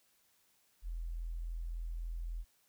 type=tone; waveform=sine; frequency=41.81 Hz; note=E1; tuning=25 cents sharp; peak=-37 dBFS; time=0.82-2.45 s; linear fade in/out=50 ms; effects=white hiss -72 dBFS RMS until 2.68 s